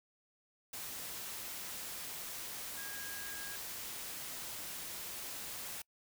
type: tone in noise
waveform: sine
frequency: 1635 Hz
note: G#6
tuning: 28 cents flat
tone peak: -47 dBFS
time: 2.77-3.56 s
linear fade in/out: 5 ms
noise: white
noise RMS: -44 dBFS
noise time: 0.73-5.82 s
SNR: -6 dB
effects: noise-tail reverb RT60 0.1 s tail -26 dB re dry